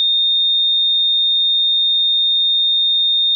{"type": "tone", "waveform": "sine", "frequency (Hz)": 3661, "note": "A#7", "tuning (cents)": -32, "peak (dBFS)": -12, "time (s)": [0, 3.35], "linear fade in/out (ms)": 0, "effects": []}